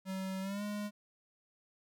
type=tone with pitch glide; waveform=square; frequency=190 to 207.2 Hz; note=F#3 to G#3; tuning=+46 to -4 cents; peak=-37 dBFS; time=0.05-0.91 s; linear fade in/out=50 ms; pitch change=+150 cents; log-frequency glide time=0.41-0.63 s; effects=none